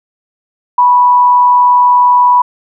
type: tone with frequency modulation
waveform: sine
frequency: 983 Hz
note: B5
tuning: 8 cents flat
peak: -4 dBFS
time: 0.78-2.42 s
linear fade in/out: 5 ms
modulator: 120 Hz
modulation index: 0.22
effects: none